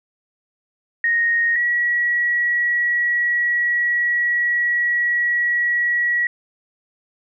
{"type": "tone pair in turn", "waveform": "sine", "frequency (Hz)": [1864.7, 1922.7], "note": ["A#6", "B6"], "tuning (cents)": [0, -47], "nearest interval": "minor second", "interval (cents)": 53, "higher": "second", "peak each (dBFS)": [-15, -16], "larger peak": "first", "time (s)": [[1.04, 1.56], [1.56, 6.27]], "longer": "second", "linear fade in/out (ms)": 2, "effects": []}